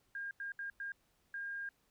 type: tone bursts at uneven times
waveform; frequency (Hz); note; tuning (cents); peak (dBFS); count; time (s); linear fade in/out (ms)
sine; 1613; G6; +49; -39; 5; 0.15-0.31 / 0.4-0.52 / 0.59-0.7 / 0.8-0.92 / 1.34-1.69; 2
effects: pink hiss -75 dBFS RMS until 1.9 s